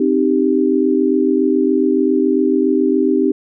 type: chord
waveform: sine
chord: C minor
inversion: none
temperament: equal with one note detuned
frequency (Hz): 261.6 / 308.8 / 392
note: C4 / Eb4 / G4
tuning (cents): 0 / -13 / 0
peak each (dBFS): -16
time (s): 0-3.32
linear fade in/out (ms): 5
effects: none